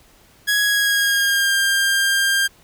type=tone with pitch glide; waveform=sawtooth; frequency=1666 to 1598.1 Hz; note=G#6 to G6; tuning=+5 to +33 cents; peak=-12 dBFS; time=0.47-2.48 s; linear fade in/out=20 ms; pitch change=-72 cents; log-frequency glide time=0.62-1.55 s; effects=pink hiss -52 dBFS RMS until 2.63 s

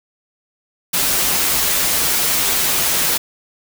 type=noise with comb filter; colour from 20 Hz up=white; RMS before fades=-17 dBFS; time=0.93-3.18 s; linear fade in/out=10 ms; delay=9.4 ms; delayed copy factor=-0.5; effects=none

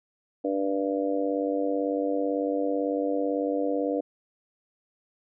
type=harmonic tone; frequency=98 Hz; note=G2; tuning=in tune; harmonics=3 / 4 / 5 / 6 / 7; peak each=-28 / -39 / -28 / -32 / -35 dBFS; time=0.44-4.01 s; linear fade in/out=10 ms; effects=none

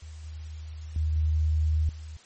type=tone with level steps; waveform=sine; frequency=77.78 Hz; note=D#2; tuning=in tune; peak=-39 / -36 / -23 / -21 / -37 dBFS; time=0.02-2.17 s; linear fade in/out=5 ms; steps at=0.24 / 0.96 / 1.16 / 1.89 s; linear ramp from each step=2 ms; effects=white hiss -54 dBFS RMS until 2.25 s + MP3 32 kbps

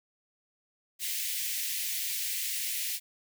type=high-pass noise; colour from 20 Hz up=white; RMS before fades=-33 dBFS; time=0.99-3 s; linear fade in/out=50 ms; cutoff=1900 Hz; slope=48 dB/octave; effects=none

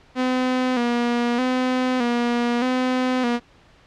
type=tone with vibrato; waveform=sawtooth; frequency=246.9 Hz; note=B3; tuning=in tune; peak=-15 dBFS; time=0.15-3.4 s; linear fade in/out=50 ms; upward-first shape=square; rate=0.81 Hz; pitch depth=55 cents each way; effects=pink hiss -53 dBFS RMS until 3.86 s + low-pass 4000 Hz 12 dB/octave

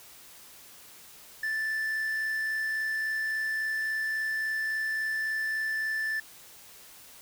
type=tone with amplitude modulation; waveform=triangle; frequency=1760 Hz; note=A6; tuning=in tune; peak=-25 dBFS; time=1.43-6.2 s; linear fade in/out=5 ms; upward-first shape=sine; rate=63.6 Hz; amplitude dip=25%; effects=white hiss -51 dBFS RMS until 7.21 s

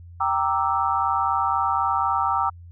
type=chord; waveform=sine; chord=E half-diminished seventh; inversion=first; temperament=equal; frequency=784 / 932.3 / 1174.7 / 1318.5 Hz; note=G5 / Bb5 / D6 / E6; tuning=0 / 0 / 0 / 0 cents; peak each=-25 dBFS; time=0.2-2.5 s; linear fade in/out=10 ms; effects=added 86 Hz sine -40 dBFS peak until 2.71 s

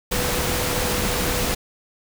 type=tone in noise; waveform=sine; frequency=493.9 Hz; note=B4; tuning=in tune; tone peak=-30 dBFS; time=0.11-1.55 s; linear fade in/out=10 ms; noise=pink; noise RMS=-23 dBFS; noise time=0.11-1.55 s; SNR=-10 dB; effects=none

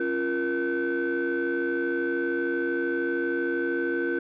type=tone cluster; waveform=sine; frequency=272.8 / 345.7 / 471.7 / 1524 Hz; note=C#4 / F4 / A#4 / G6; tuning=-28 / -18 / +20 / -49 cents; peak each=-31 / -26 / -30 / -29 dBFS; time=0-4.19 s; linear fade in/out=5 ms; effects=tanh soft clip ceiling -19 dBFS

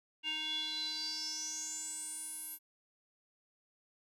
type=tone with band-pass filter sweep; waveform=square; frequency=311.1 Hz; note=D#4; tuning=in tune; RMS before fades=-40 dBFS; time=0.23-2.59 s; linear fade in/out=50 ms; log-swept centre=2800 to 12000 Hz; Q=8.8; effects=none

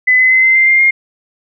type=tone with pitch steps; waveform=sine; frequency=2012 / 2031 / 2050 / 2069 / 2088 / 2107 / 2127 Hz; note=B6 / B6 / C7 / C7 / C7 / C7 / C7; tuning=+32 / +48 / -36 / -20 / -4 / +12 / +28 cents; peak=-6 dBFS; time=0.07-0.91 s; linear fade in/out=10 ms; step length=120 ms; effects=none

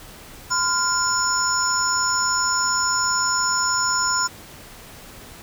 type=tone cluster; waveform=sine; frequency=1023 / 1407 / 5330 / 6900 Hz; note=C6 / F6 / E8 / A8; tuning=-39 / +12 / +18 / -35 cents; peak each=-24 dBFS; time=0.5-4.28 s; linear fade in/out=20 ms; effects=pink hiss -42 dBFS RMS until 5.42 s

